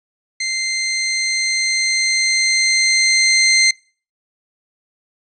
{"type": "tone with level ramp", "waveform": "20% pulse", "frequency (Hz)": 2085, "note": "C7", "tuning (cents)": -7, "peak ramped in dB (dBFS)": [-14, -5], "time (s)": [0.4, 3.71], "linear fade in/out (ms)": 5, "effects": ["noise-tail reverb RT60 0.4 s tail -24 dB re dry", "resampled to 22050 Hz"]}